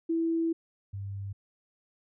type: tone pair in turn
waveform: sine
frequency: 329.6 / 99.01 Hz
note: E4 / G2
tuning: 0 / +18 cents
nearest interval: octave + major sixth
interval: 2082 cents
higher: first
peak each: -25 / -34 dBFS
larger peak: first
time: 0.09-0.53 / 0.93-1.33 s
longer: first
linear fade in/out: 10 ms
effects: none